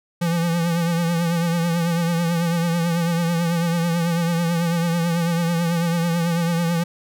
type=tone with vibrato; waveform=square; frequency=169.4 Hz; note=E3; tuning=48 cents sharp; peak=-19 dBFS; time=0.21-6.84 s; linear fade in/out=10 ms; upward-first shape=triangle; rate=9.1 Hz; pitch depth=59 cents each way; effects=none